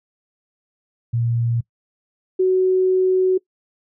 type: tone pair in turn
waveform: sine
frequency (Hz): 117.4 / 372.7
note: A#2 / F#4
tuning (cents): +13 / +13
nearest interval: octave + minor sixth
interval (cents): 2000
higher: second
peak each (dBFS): -17 / -13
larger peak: second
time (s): 1.13-1.61 / 2.39-3.38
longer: second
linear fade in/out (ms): 10
effects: noise-tail reverb RT60 0.1 s tail -22 dB re dry